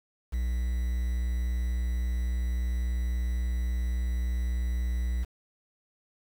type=tone with quantisation; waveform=triangle; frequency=60.3 Hz; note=B1; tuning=41 cents flat; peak=-24 dBFS; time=0.32-5.25 s; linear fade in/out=20 ms; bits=8; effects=none